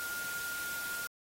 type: tone in noise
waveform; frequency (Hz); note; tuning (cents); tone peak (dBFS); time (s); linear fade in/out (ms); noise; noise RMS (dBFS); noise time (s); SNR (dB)
sine; 1413; F6; +20; -37; 0-1.07; 0; white; -42; 0-1.07; +2
effects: AAC 48 kbps